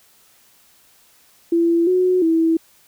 sine tone with pitch steps, 337.1 / 366.1 / 326.5 Hz, E4 / F#4 / E4, +39 / -18 / -17 cents, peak -13 dBFS, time 1.52-2.57 s, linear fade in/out 5 ms, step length 350 ms, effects white hiss -54 dBFS RMS until 2.87 s

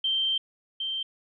sine tone pair in turn, 3136 / 3136 Hz, G7 / G7, 0 / 0 cents, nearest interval unison, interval 0 cents, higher neither, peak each -23 / -28 dBFS, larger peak first, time 0.04-0.38 / 0.8-1.03 s, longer first, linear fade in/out 5 ms, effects none

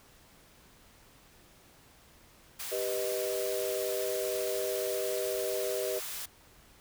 white high-pass noise, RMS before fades -39 dBFS, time 2.59-6.26 s, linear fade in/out 10 ms, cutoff 790 Hz, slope 12 dB/octave
sine chord, G augmented, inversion none, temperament equal, 392 / 493.9 / 622.3 Hz, G4 / B4 / D#5, 0 / 0 / 0 cents, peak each -35 dBFS, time 2.71-6 s, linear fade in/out 20 ms
effects pink hiss -59 dBFS RMS until 6.8 s

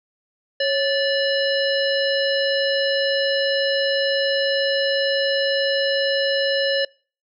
harmonic tone with a mistuned harmonic, 583 Hz, D5, 13 cents flat, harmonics 1 / 3 / 5 / 7 / 9, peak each -20 / -25 / -27 / -28 / -30 dBFS, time 0.6-6.85 s, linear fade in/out 5 ms, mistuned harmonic 1, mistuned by -97 cents, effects noise-tail reverb RT60 0.4 s tail -25 dB re dry

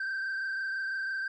sine tone with frequency modulation, 1565 Hz, G6, 3 cents flat, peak -28 dBFS, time 0-1.28 s, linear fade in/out 5 ms, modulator 26 Hz, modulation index 1.4, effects tanh soft clip ceiling -30 dBFS

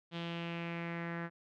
sawtooth tone with low-pass filter sweep, 169.3 Hz, E3, 46 cents sharp, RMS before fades -40 dBFS, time 0.11-1.3 s, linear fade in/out 50 ms, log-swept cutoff 3400 to 1700 Hz, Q 3.5, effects none

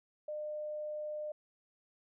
sine tone, 604 Hz, D5, 48 cents sharp, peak -37 dBFS, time 0.28-1.32 s, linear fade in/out 5 ms, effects none

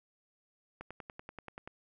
click train, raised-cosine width 0.5 ms, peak -29 dBFS, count 10, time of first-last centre 0.81-1.675 s, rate 10.4 Hz, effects none

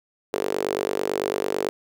sawtooth tone with high-pass filter, 49 Hz, G1, in tune, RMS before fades -26 dBFS, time 0.33-1.69 s, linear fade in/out 0 ms, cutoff 420 Hz, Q 4.3, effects none

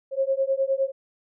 sine beating tone pair, 534 / 543.8 Hz, C5 / C#5, +35 / -33 cents, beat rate 9.8 Hz, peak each -24 dBFS, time 0.11-0.92 s, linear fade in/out 50 ms, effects none

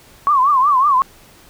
sine tone with vibrato, 1100 Hz, C#6, 14 cents flat, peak -10 dBFS, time 0.27-1.02 s, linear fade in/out 0 ms, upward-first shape triangle, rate 5.4 Hz, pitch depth 180 cents each way, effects pink hiss -46 dBFS RMS until 1.49 s

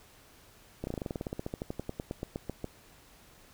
slowing click train, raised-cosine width 2 ms, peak -21 dBFS, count 25, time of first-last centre 0.84-2.643 s, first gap 31 ms, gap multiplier 1.07, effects pink hiss -58 dBFS RMS until 3.53 s

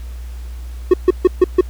triangle tone bursts, 365.8 Hz, F#4, 20 cents flat, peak -3 dBFS, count 5, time 0.91-1.61 s, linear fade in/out 5 ms, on 28 ms, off 140 ms, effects added 60 Hz sine -26 dBFS peak until 1.69 s + pink hiss -46 dBFS RMS until 1.69 s

